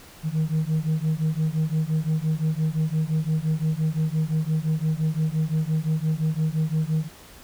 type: beating tone pair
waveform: sine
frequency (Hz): 154.5 / 160.3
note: D#3 / E3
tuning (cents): -12 / -48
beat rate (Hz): 5.8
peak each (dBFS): -22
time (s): 0.23-7.09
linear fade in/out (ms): 50
effects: tanh soft clip ceiling -18 dBFS + pink hiss -47 dBFS RMS until 7.43 s